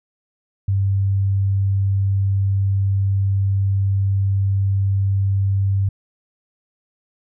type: tone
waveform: sine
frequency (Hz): 98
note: G2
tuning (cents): 0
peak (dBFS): -15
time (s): 0.68-5.89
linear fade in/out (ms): 5
effects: none